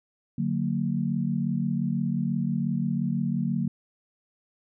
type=chord; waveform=sine; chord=D augmented; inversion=none; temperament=just; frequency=146.83 / 183.54 / 229.4 Hz; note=D3 / F#3 / A#3; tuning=0 / -14 / -28 cents; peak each=-29 / -28 / -28 dBFS; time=0.38-3.68 s; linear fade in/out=5 ms; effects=none